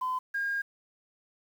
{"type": "tone pair in turn", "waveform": "sine", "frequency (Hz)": [1020, 1619.1], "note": ["C6", "G#6"], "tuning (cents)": [-44, -44], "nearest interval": "minor sixth", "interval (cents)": 800, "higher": "second", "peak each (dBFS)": -27, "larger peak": "neither", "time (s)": [[0.01, 0.19], [0.34, 0.62]], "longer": "second", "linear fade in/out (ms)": 10, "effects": ["tanh soft clip ceiling -24 dBFS", "9-bit"]}